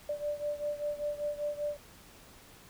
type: beating tone pair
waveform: sine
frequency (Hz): 587.3 / 592.4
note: D5 / D5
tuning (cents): 0 / +15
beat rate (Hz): 5.1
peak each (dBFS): -34 / -37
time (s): 0.09-1.77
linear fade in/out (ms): 5
effects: pink hiss -55 dBFS RMS until 2.69 s